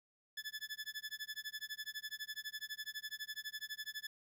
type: tone with tremolo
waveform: 20% pulse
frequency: 1728 Hz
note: A6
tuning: 32 cents flat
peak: -35 dBFS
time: 0.37-4.07 s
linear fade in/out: 5 ms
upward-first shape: sine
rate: 12 Hz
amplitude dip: 100%
effects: 12-bit